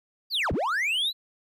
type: linear two-way sweep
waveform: triangle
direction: down then up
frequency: 4858 to 32.23 to 4096 Hz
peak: -22 dBFS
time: 0.3-1.13 s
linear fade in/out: 50 ms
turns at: 0.52 s
effects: none